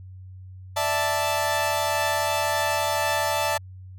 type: chord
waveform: sawtooth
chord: D suspended second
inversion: none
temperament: equal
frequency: 587.3 / 659.3 / 880 Hz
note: D5 / E5 / A5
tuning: 0 / 0 / 0 cents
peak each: -24 / -24 / -21 dBFS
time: 0.76-3.58 s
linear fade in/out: 10 ms
effects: added 93 Hz sine -39 dBFS peak until 3.98 s